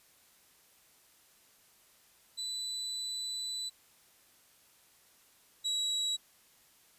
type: tone pair in turn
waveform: 35% pulse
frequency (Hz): 3984 / 3891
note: B7 / B7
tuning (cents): +14 / -27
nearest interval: unison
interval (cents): 41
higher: first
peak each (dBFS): -33 / -28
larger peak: second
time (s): 2.37-3.7 / 5.64-6.17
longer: first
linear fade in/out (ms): 20
effects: white hiss -64 dBFS RMS until 6.98 s + resampled to 32000 Hz